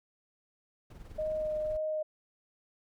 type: noise with tremolo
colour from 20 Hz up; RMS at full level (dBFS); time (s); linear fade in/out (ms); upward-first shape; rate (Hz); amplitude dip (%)
brown; -45; 0.9-1.77; 5; sine; 20; 55
type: tone with vibrato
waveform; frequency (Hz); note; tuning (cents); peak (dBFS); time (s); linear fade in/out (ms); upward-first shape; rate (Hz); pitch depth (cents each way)
sine; 618; D#5; -12; -30; 1.18-2.03; 10; sine; 1.9; 12
effects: none